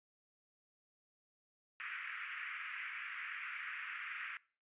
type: band-pass noise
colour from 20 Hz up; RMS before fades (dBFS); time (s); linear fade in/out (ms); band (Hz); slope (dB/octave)
white; -45; 1.8-4.37; 0; 1300 to 2500; 48
effects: noise-tail reverb RT60 0.4 s tail -22 dB re dry + resampled to 8000 Hz